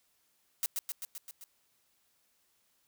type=noise with echo; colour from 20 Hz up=blue; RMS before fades=-31 dBFS; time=0.63-0.66 s; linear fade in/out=0 ms; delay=130 ms; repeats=6; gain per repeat=-3 dB; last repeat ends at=1.44 s; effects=white hiss -73 dBFS RMS until 2.87 s